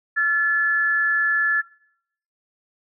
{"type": "tone pair together", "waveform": "sine", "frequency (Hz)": [1364.8, 1725], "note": ["F6", "A6"], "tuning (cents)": [-40, -35], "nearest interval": "major third", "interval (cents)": 405, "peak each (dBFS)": [-25, -17], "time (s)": [0.16, 1.62], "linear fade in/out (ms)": 20, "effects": ["noise-tail reverb RT60 0.7 s tail -21 dB re dry"]}